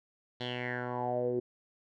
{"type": "tone with low-pass filter sweep", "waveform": "10% pulse", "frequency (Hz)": 123.5, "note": "B2", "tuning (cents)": 0, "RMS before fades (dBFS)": -34, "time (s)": [0.4, 1.4], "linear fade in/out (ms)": 10, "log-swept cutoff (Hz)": [3800, 360], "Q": 5.9, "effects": []}